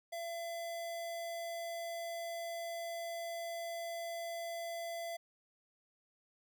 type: tone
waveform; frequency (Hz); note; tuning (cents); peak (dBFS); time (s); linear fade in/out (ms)
square; 675; E5; +41; -40; 0.12-5.17; 10
effects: none